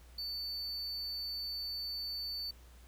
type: tone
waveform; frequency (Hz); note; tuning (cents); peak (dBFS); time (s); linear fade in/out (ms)
triangle; 4500; C#8; +25; -36; 0.18-2.51; 5
effects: added 60 Hz sine -54 dBFS peak until 2.87 s + pink hiss -63 dBFS RMS until 2.87 s